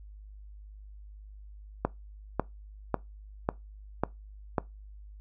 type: click train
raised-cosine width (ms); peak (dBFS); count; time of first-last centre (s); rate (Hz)
1; -11; 6; 1.85-4.582; 1.83
effects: noise-tail reverb RT60 0.2 s tail -21 dB re dry + added 51 Hz sine -45 dBFS peak until 5.2 s